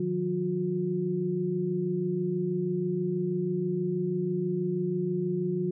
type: tone cluster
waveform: sine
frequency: 154 / 180.2 / 360.2 Hz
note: D#3 / F#3 / F#4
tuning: -17 / -45 / -46 cents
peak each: -34 / -30 / -29 dBFS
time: 0-5.71 s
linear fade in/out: 5 ms
effects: none